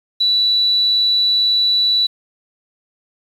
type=tone; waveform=sine; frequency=3951 Hz; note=B7; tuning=in tune; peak=-12 dBFS; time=0.2-2.07 s; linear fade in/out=10 ms; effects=7-bit